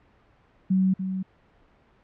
sine tone with echo, 188.6 Hz, F#3, 33 cents sharp, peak -18 dBFS, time 0.7-0.94 s, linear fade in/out 10 ms, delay 290 ms, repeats 1, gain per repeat -8 dB, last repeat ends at 1.23 s, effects pink hiss -60 dBFS RMS until 2.03 s + low-pass 2000 Hz 12 dB/octave

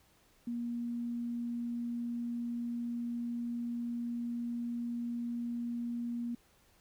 sine tone, 237.4 Hz, A#3, 32 cents sharp, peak -34 dBFS, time 0.47-6.35 s, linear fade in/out 5 ms, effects pink hiss -67 dBFS RMS until 6.8 s

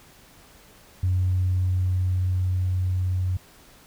sine tone with level ramp, 91.8 Hz, F#2, 13 cents flat, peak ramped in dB -18 to -21 dBFS, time 1.03-3.37 s, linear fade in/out 5 ms, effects tanh soft clip ceiling -15 dBFS + pink hiss -52 dBFS RMS until 3.86 s

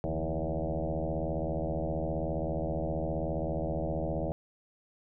sine tone with frequency modulation, 244.5 Hz, B3, 17 cents flat, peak -29 dBFS, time 0.04-4.32 s, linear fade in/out 0 ms, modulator 79 Hz, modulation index 5.6, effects none

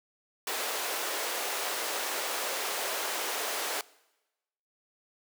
pink high-pass noise, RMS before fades -33 dBFS, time 0.47-3.81 s, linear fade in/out 2 ms, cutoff 420 Hz, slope 24 dB/octave, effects noise-tail reverb RT60 1.0 s tail -22 dB re dry

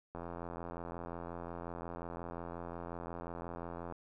click train, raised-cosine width 1 ms, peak -29 dBFS, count 324, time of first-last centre 0.15-3.923 s, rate 85.6 Hz, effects none

